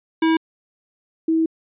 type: tone pair in turn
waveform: square / sine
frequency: 323.4 / 323.4 Hz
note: E4 / E4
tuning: -33 / -33 cents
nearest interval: unison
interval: 0 cents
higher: neither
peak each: -15 dBFS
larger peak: neither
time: 0.22-0.37 / 1.28-1.46 s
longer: second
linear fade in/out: 5 ms
effects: resampled to 8000 Hz